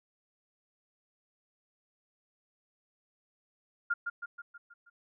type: tone with echo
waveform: sine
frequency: 1407 Hz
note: F6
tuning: 12 cents sharp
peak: -26 dBFS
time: 3.9-3.94 s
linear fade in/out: 10 ms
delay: 160 ms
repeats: 6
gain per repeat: -5 dB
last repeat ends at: 4.9 s
effects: none